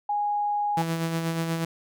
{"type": "tone", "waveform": "sine", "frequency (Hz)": 826, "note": "G#5", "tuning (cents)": -10, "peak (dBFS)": -23, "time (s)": [0.09, 0.82], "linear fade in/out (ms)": 5}
{"type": "tone with tremolo", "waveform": "sawtooth", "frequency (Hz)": 164.81, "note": "E3", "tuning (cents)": 0, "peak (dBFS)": -20, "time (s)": [0.77, 1.65], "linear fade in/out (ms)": 5, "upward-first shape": "sine", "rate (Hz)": 8.3, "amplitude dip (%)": 40}
{"effects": []}